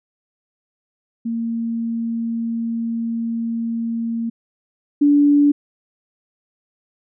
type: tone pair in turn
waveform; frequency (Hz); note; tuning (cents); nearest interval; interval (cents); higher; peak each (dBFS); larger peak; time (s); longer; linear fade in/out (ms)
sine; 230 / 289.2; A#3 / D4; -23 / -27; major third; 396; second; -20 / -10; second; 1.25-4.3 / 5.01-5.52; first; 10
effects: none